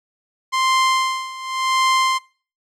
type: tone with tremolo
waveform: sawtooth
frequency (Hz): 1046.5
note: C6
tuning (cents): 0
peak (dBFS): -10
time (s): 0.52-2.19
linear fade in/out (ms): 20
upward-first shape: sine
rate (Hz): 0.9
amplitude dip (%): 85
effects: noise-tail reverb RT60 0.4 s tail -23 dB re dry + low-pass 7000 Hz 12 dB/octave